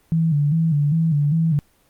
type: tone with vibrato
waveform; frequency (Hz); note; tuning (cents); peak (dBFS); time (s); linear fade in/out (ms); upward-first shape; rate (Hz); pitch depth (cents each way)
sine; 154.1; D#3; -16; -15; 0.12-1.59; 0; square; 2.5; 100
effects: pink hiss -59 dBFS RMS until 1.89 s + Opus 24 kbps